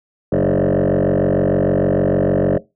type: tone with frequency modulation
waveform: sine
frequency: 360.8 Hz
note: F#4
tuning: 44 cents flat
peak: -10 dBFS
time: 0.32-2.58 s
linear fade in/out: 5 ms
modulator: 46.6 Hz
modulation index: 5.5
effects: noise-tail reverb RT60 0.2 s tail -19 dB re dry + tanh soft clip ceiling -12 dBFS